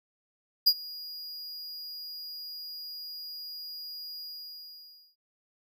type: tone with ADSR envelope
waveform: square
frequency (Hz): 4869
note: D#8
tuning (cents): -38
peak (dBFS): -16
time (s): 0.66-5.16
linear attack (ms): 15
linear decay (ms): 57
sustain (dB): -23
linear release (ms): 950
effects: none